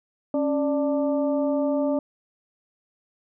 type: harmonic tone with a mistuned harmonic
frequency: 294.7 Hz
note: D4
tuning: 6 cents sharp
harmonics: 1 / 2 / 3 / 4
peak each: -23 / -24 / -36 / -41 dBFS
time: 0.34-1.99 s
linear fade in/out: 2 ms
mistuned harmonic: 1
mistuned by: -110 cents
effects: none